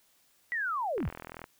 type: linear sweep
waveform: sine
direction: down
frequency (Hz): 1975.5 to 32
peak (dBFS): -29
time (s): 0.52-1.09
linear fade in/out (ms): 0
type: click train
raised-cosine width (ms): 0.5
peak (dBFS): -26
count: 20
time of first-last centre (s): 0.98-1.441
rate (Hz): 41.2
effects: white hiss -67 dBFS RMS until 1.59 s